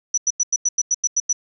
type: tone bursts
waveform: sine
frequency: 5920 Hz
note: F#8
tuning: in tune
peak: -15 dBFS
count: 10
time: 0.14-1.329 s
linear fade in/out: 5 ms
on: 37 ms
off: 91 ms
effects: none